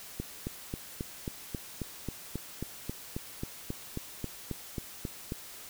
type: click train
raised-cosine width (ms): 3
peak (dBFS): -21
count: 20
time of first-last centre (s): 0.2-5.321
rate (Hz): 3.71
effects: white hiss -47 dBFS RMS until 5.69 s